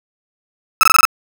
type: tone bursts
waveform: 35% pulse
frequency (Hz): 1302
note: E6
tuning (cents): -22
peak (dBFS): -4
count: 6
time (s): 0.81-1.052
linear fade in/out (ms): 0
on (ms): 22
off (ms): 22
effects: none